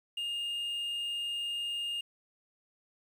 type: tone with quantisation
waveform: triangle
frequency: 2829 Hz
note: F7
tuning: 22 cents sharp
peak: -31 dBFS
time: 0.17-2.01 s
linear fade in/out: 5 ms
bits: 10
effects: none